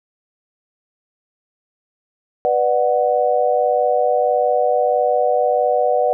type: chord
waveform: sine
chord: B minor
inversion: none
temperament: equal with one note detuned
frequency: 493.9 / 595.5 / 740 Hz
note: B4 / D5 / F#5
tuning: 0 / +24 / 0 cents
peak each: -18 dBFS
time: 2.45-6.13 s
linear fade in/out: 0 ms
effects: none